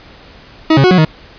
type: tone with pitch steps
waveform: 40% pulse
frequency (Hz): 317.9 / 136.7 / 366.6 / 183.4 / 156.8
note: D#4 / C#3 / F#4 / F#3 / D#3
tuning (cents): +37 / -24 / -16 / -15 / +14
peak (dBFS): -5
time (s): 0.7-1.05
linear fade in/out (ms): 5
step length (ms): 70
effects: pink hiss -39 dBFS RMS until 1.38 s + resampled to 11025 Hz